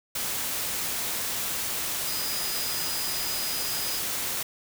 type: tone in noise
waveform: sine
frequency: 4957 Hz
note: D#8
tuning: 7 cents flat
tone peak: -34 dBFS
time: 2.07-3.99 s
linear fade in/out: 5 ms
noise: white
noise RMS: -30 dBFS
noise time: 0.15-4.43 s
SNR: -7 dB
effects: none